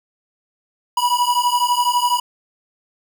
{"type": "beating tone pair", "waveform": "square", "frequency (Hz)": [970, 982], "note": ["B5", "B5"], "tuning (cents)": [-31, -10], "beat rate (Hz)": 12, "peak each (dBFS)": -19, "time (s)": [0.97, 2.2], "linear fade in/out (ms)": 5, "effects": ["8-bit"]}